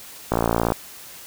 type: click train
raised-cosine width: 1 ms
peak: -5 dBFS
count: 24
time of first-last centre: 0.32-0.721 s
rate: 57.4 Hz
effects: white hiss -41 dBFS RMS until 1.26 s